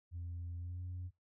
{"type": "tone with pitch glide", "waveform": "sine", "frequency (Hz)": [86.4, 89.97], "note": ["F2", "F#2"], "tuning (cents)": [-18, -48], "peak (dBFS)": -39, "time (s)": [0.11, 1.11], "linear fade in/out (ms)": 50, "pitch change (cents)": 70, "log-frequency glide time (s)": [0.57, 0.81], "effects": ["noise-tail reverb RT60 0.2 s tail -20 dB re dry", "tanh soft clip ceiling -38 dBFS"]}